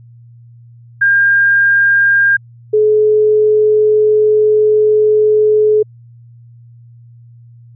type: tone pair in turn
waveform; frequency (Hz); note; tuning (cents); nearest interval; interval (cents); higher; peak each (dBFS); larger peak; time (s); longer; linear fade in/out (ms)
sine; 1606 / 426.9; G6 / G#4; +41 / +48; octave + major seventh; 2293; first; -7; neither; 1.01-2.37 / 2.73-5.83; second; 10
effects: added 118 Hz sine -37 dBFS peak until 7.75 s